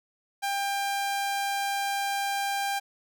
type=tone; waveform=sawtooth; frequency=796 Hz; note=G5; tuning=26 cents sharp; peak=-23 dBFS; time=0.42-2.8 s; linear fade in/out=20 ms; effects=none